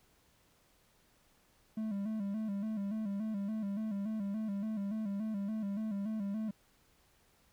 triangle tone with vibrato, 208.5 Hz, G#3, 7 cents sharp, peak -32 dBFS, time 1.77-6.51 s, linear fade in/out 5 ms, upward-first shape square, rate 3.5 Hz, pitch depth 82 cents each way, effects pink hiss -69 dBFS RMS until 7.52 s

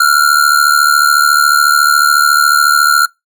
square ring-modulated tone, 1396.9 Hz, F6, in tune, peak -4 dBFS, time 0-3.06 s, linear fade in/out 5 ms, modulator 37 Hz, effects noise-tail reverb RT60 0.2 s tail -26 dB re dry

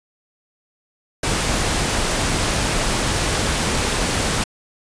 pink noise, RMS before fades -20 dBFS, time 1.23-4.44 s, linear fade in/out 5 ms, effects resampled to 22050 Hz

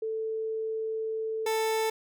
sine / 30% pulse tone pair in turn, 442 / 442 Hz, A4 / A4, +8 / +8 cents, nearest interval unison, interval 0 cents, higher neither, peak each -29 / -23 dBFS, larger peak second, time 0.02-1.46 / 1.46-1.9 s, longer first, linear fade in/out 5 ms, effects none

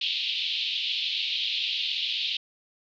white band-pass noise, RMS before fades -29 dBFS, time 0.01-2.37 s, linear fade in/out 5 ms, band 2700 to 4000 Hz, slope 48 dB/octave, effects none

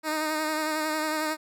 10% pulse tone with vibrato, 309.9 Hz, D#4, 7 cents flat, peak -18 dBFS, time 0.03-1.37 s, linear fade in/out 50 ms, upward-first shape sine, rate 11 Hz, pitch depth 28 cents each way, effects none

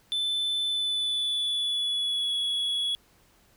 triangle tone with pitch glide, 3520 to 3367 Hz, A7 to G#7, 0 to +23 cents, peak -24 dBFS, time 0.12-2.95 s, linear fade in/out 0 ms, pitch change -77 cents, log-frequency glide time 0.66-2.36 s, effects pink hiss -62 dBFS RMS until 3.56 s

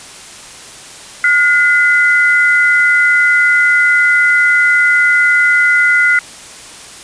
sine tone pair together, 1435.4 / 2030 Hz, F6 / B6, +47 / +47 cents, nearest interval tritone, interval 600 cents, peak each -10 dBFS, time 1.24-6.19 s, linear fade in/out 2 ms, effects white hiss -33 dBFS RMS until 7.03 s + resampled to 22050 Hz

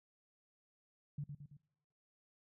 sine tone with echo, 144.5 Hz, D3, 28 cents flat, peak -38 dBFS, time 1.18-1.24 s, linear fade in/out 5 ms, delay 110 ms, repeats 3, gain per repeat -5 dB, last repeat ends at 1.57 s, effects noise-tail reverb RT60 1.0 s tail -23 dB re dry

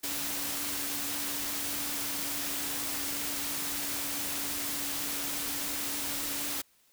sine tone in noise, 285.4 Hz, D4, 49 cents flat, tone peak -44 dBFS, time 0.03-6.62 s, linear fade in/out 10 ms, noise white, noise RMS -34 dBFS, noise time 0.03-6.62 s, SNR -13 dB, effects white hiss -66 dBFS RMS until 6.92 s

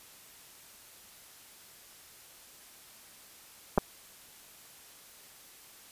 clicks, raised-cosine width 1 ms, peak -10 dBFS, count 2, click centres 3.777 / 3.782 s, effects white hiss -54 dBFS RMS until 5.91 s + resampled to 32000 Hz

